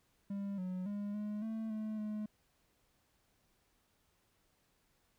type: tone with pitch steps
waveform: triangle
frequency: 199.4 / 183.5 / 204.3 / 209.4 / 221.9 / 216.2 / 212.4 Hz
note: G3 / F#3 / G#3 / G#3 / A3 / A3 / G#3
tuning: +30 / -14 / -28 / +15 / +15 / -30 / +39 cents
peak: -35 dBFS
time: 0.3-2.26 s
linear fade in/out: 5 ms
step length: 280 ms
effects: pink hiss -75 dBFS RMS until 5.18 s